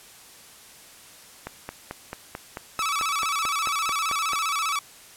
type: click train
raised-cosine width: 0.5 ms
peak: -17 dBFS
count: 14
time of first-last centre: 1.47-4.333 s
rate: 4.54 Hz
type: tone with vibrato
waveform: sawtooth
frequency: 1219 Hz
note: D#6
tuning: 36 cents flat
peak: -20 dBFS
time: 2.79-4.79 s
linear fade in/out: 2 ms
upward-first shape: square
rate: 15 Hz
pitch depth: 110 cents each way
effects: white hiss -48 dBFS RMS until 5.16 s + low-pass 12000 Hz 12 dB/octave